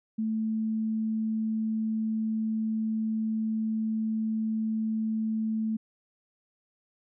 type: tone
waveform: sine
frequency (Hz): 220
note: A3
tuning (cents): 0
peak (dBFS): -26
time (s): 0.18-5.77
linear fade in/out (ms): 10
effects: none